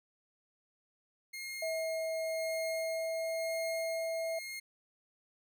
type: tone with tremolo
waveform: sawtooth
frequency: 2137 Hz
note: C7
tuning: 36 cents sharp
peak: -36 dBFS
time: 1.33-4.6 s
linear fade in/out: 10 ms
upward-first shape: sine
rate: 0.97 Hz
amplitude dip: 40%
type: tone with pitch glide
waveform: sine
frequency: 647 to 656.8 Hz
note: E5 to E5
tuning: -32 to -6 cents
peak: -33 dBFS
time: 1.62-4.39 s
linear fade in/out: 5 ms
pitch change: +26 cents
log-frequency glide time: 2.32-3.61 s
effects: none